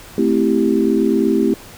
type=chord; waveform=sine; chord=A minor seventh; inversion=none; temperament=equal; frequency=220 / 261.6 / 329.6 / 392 Hz; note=A3 / C4 / E4 / G4; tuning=0 / 0 / 0 / 0 cents; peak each=-18 dBFS; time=0.18-1.54 s; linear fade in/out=2 ms; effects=pink hiss -39 dBFS RMS until 1.77 s